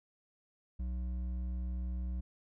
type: tone with hard clipping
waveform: sine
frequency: 61.74 Hz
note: B1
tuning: in tune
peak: -36 dBFS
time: 0.79-2.21 s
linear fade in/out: 10 ms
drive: 7 dB
effects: none